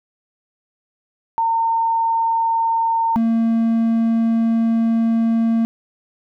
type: tone pair in turn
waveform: sine / triangle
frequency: 911 / 227.8 Hz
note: A#5 / A#3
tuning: -40 / -40 cents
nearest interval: 2 octaves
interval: 2400 cents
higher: first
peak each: -15 / -12 dBFS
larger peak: second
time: 1.38-3.16 / 3.16-5.65 s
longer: second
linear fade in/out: 0 ms
effects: none